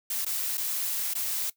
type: noise with dropouts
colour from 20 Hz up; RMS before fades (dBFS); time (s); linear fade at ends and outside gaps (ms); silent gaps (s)
blue; -30; 0.1-1.5; 5; 0.249-0.262 / 0.573-0.577 / 1.138-1.151
effects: noise-tail reverb RT60 0.1 s tail -18 dB re dry